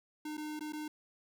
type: tone with dropouts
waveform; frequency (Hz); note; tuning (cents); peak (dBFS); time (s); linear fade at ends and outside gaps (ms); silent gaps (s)
square; 304.1; D#4; -40; -39; 0.25-0.88; 5; 0.371-0.377 / 0.594-0.607 / 0.724-0.732
effects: none